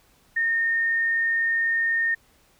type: tone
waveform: sine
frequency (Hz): 1832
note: A#6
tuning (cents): -31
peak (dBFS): -20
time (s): 0.36-2.15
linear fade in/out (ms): 10
effects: pink hiss -60 dBFS RMS until 2.59 s